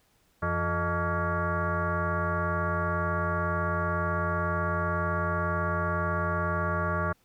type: tone with frequency modulation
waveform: sine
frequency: 614 Hz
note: D#5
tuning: 23 cents flat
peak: -25 dBFS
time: 0.42-7.13 s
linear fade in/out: 10 ms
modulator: 262 Hz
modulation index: 3.4
effects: pink hiss -67 dBFS RMS until 7.24 s